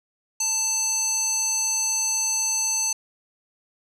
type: tone with band-pass filter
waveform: square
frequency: 884 Hz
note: A5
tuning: 8 cents sharp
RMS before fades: -24 dBFS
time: 0.4-2.93 s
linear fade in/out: 5 ms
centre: 6700 Hz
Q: 8
effects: none